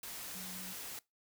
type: tone in noise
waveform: sine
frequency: 185 Hz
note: F#3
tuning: in tune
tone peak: -49 dBFS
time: 0.35-0.73 s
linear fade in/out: 2 ms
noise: white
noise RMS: -45 dBFS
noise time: 0.03-0.99 s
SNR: -7 dB
effects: noise-tail reverb RT60 0.2 s tail -22 dB re dry

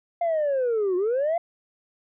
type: linear two-way sweep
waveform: sine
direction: down then up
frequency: 698.5 to 351.6 to 698.5 Hz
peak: -19 dBFS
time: 0.21-1.38 s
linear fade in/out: 5 ms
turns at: 0.96 s
effects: tanh soft clip ceiling -19 dBFS

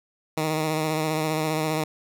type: tone with vibrato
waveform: 10% pulse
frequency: 156.3 Hz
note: D#3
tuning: 8 cents sharp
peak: -15 dBFS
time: 0.37-1.84 s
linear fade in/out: 5 ms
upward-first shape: sine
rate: 15 Hz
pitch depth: 30 cents each way
effects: none

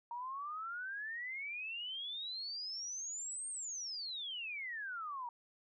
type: exponential two-way sweep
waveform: sine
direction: up then down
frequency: 932.3 to 8730 to 932.3 Hz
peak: -40 dBFS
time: 0.11-5.29 s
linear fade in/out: 2 ms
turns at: 3.49 s
effects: none

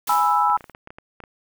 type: noise with exponential decay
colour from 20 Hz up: white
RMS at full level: -29 dBFS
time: 0.07-0.72 s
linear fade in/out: 5 ms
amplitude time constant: 140 ms
type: chord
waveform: sine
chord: E major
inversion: first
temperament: equal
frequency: 830.6 / 987.8 / 1318.5 Hz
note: G#5 / B5 / E6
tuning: 0 / 0 / 0 cents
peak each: -20 dBFS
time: 0.09-0.57 s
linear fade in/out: 5 ms
type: clicks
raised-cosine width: 0.5 ms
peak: -24 dBFS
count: 11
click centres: 0.499 / 0.575 / 0.608 / 0.642 / 0.697 / 0.749 / 0.874 / 0.905 / 0.985 / 1.203 / 1.238 s
effects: none

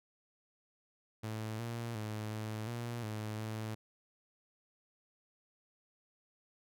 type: tone with pitch steps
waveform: sawtooth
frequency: 109.6 / 116.8 / 107.6 / 108.7 / 118.5 / 107.8 / 109.6 Hz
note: A2 / A#2 / A2 / A2 / A#2 / A2 / A2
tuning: -6 / +4 / -38 / -21 / +29 / -35 / -6 cents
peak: -34 dBFS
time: 1.23-3.75 s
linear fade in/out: 10 ms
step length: 360 ms
effects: none

